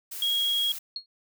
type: noise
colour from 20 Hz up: blue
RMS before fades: -37 dBFS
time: 0.11-0.79 s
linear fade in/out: 10 ms
type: tone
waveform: sine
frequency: 3293 Hz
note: G#7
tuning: 15 cents flat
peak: -23 dBFS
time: 0.22-0.72 s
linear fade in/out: 2 ms
type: tone with exponential decay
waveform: sine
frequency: 4300 Hz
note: C8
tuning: 47 cents sharp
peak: -27 dBFS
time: 0.96-1.06 s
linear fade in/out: 2 ms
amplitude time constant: 21 ms
effects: none